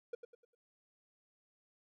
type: tone with echo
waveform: triangle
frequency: 476.5 Hz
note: A#4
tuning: 38 cents sharp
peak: -35 dBFS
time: 0.13-0.15 s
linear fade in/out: 5 ms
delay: 100 ms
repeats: 4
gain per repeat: -9 dB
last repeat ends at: 0.55 s
effects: none